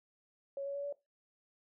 sine tone with pitch steps, 554.4 / 560.2 / 566 / 572 Hz, C#5 / C#5 / C#5 / D5, 0 / +18 / +36 / -46 cents, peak -36 dBFS, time 0.57-0.926 s, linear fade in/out 2 ms, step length 89 ms, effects noise-tail reverb RT60 0.2 s tail -18 dB re dry

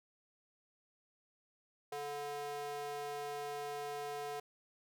square tone with high-pass filter, 145 Hz, D3, 22 cents flat, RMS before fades -42 dBFS, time 1.92-4.4 s, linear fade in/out 5 ms, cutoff 560 Hz, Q 9.8, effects none

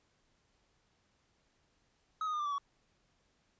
triangle tone with pitch steps, 1274 / 1242.7 / 1212.3 / 1182.5 / 1153.5 / 1125.2 Hz, D#6 / D#6 / D#6 / D6 / D6 / C#6, +41 / -3 / -45 / +12 / -31 / +26 cents, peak -31 dBFS, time 2.21-2.582 s, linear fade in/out 2 ms, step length 62 ms, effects pink hiss -74 dBFS RMS until 3.59 s + resampled to 16000 Hz

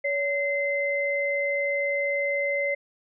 sine tone pair together, 565 / 2066 Hz, C#5 / C7, +33 / -22 cents, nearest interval octave + minor seventh, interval 2245 cents, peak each -26 dBFS, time 0.04-2.75 s, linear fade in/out 10 ms, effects none

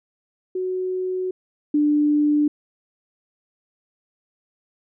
sine tone pair in turn, 370 / 296.3 Hz, F#4 / D4, 0 / +15 cents, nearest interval major third, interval 385 cents, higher first, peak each -22 / -15 dBFS, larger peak second, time 0.55-1.31 / 1.74-2.48 s, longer first, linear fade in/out 5 ms, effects none

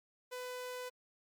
sawtooth tone, 500 Hz, B4, 21 cents sharp, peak -37 dBFS, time 0.31-0.9 s, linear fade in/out 20 ms, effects MP3 96 kbps

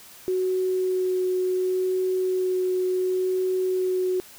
sine tone with vibrato, 370 Hz, F#4, in tune, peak -21 dBFS, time 0.28-4.2 s, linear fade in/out 0 ms, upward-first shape sine, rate 0.7 Hz, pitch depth 9 cents each way, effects white hiss -47 dBFS RMS until 4.38 s

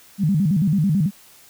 sine tone with vibrato, 174.61 Hz, F3, in tune, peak -15 dBFS, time 0.18-1.11 s, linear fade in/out 50 ms, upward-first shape square, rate 9.1 Hz, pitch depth 230 cents each way, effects white hiss -49 dBFS RMS until 1.49 s

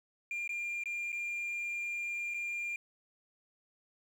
sine tone with dropouts, 2397 Hz, D7, 35 cents sharp, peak -32 dBFS, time 0.31-2.76 s, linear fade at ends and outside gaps 2 ms, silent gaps 0.477-0.492 / 0.837-0.857 / 1.12-1.127 / 2.339-2.343 s, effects tanh soft clip ceiling -33 dBFS + 10-bit

